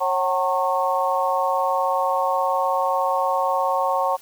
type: harmonic tone with a mistuned harmonic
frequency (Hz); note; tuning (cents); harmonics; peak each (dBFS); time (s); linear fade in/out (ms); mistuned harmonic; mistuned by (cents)
181.9; F#3; -29; 3 / 4 / 5 / 6; -24 / -24 / -24 / -24; 0-4.17; 20; 4; +59
effects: white hiss -48 dBFS RMS until 4.21 s